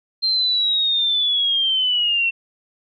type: linear sweep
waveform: sine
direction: down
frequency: 4175 to 2694 Hz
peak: -16 dBFS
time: 0.22-2.31 s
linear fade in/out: 20 ms
effects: none